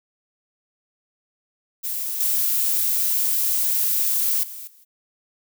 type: noise with level steps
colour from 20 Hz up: violet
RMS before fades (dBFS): -27 / -21 / -36 / -52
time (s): 1.83-4.85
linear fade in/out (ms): 20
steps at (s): 2.2 / 4.43 / 4.67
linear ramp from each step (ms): 5
effects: none